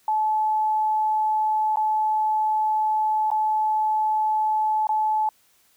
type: tone with dropouts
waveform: sine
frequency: 863 Hz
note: A5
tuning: 34 cents flat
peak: -19 dBFS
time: 0.08-5.29 s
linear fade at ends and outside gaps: 2 ms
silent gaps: 1.759-1.77 / 3.304-3.315 / 4.87-4.891 s
effects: white hiss -61 dBFS RMS until 5.76 s